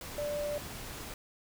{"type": "tone in noise", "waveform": "sine", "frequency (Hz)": 587.3, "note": "D5", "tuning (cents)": 0, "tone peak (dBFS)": -32, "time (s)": [0.18, 0.58], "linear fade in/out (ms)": 2, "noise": "pink", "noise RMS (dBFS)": -43, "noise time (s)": [0.01, 1.14], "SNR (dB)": 8, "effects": []}